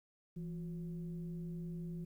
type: tone with frequency modulation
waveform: sine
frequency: 168.1 Hz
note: E3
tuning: 34 cents sharp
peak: -40 dBFS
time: 0.36-2.05 s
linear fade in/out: 10 ms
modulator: 194 Hz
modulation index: 0.44
effects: 12-bit